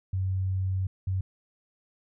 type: tone bursts at uneven times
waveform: sine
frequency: 94.4 Hz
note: F#2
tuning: 35 cents sharp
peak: -25 dBFS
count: 2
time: 0.13-0.87 / 1.07-1.21 s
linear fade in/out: 5 ms
effects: none